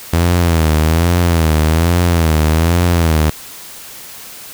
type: tone with vibrato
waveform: sawtooth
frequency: 82.41 Hz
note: E2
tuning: in tune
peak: -6 dBFS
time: 0.13-3.3 s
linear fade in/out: 5 ms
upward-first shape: sine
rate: 1.2 Hz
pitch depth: 110 cents each way
effects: white hiss -33 dBFS RMS until 4.53 s